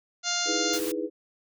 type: harmonic tone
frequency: 702 Hz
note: F5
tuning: 9 cents sharp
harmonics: 1 / 2 / 3 / 4 / 5 / 6 / 7 / 8 / 9 / 10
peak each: -36 / -33 / -38 / -36 / -35 / -32 / -36 / -36 / -32 / -38 dBFS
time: 0.23-0.8 s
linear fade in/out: 50 ms
type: chord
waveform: sine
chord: E major seventh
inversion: third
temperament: equal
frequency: 311.1 / 329.6 / 415.3 / 493.9 Hz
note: D#4 / E4 / G#4 / B4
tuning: 0 / 0 / 0 / 0 cents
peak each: -33 dBFS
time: 0.45-1.1 s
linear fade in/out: 50 ms
type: noise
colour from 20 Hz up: white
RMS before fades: -36 dBFS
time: 0.73-0.92 s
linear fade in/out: 5 ms
effects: none